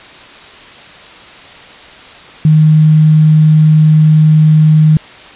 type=tone with quantisation; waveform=sine; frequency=155 Hz; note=D#3; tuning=6 cents flat; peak=-3 dBFS; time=2.45-4.97 s; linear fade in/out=2 ms; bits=5; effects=white hiss -34 dBFS RMS until 5.35 s + resampled to 8000 Hz